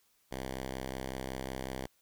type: tone with vibrato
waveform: 5% pulse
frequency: 65.41 Hz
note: C2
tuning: in tune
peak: -26 dBFS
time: 0.31-1.87 s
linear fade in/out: 10 ms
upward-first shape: triangle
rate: 9.6 Hz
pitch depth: 10 cents each way
effects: white hiss -71 dBFS RMS until 2.01 s